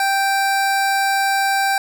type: tone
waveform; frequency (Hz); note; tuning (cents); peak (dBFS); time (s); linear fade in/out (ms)
25% pulse; 784; G5; 0; -12; 0-1.78; 2
effects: none